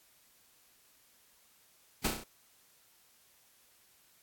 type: noise with echo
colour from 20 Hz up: pink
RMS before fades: -29 dBFS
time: 2.04-2.08 s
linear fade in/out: 10 ms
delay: 32 ms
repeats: 5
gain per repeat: -4 dB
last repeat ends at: 2.24 s
effects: white hiss -65 dBFS RMS until 4.22 s + AAC 64 kbps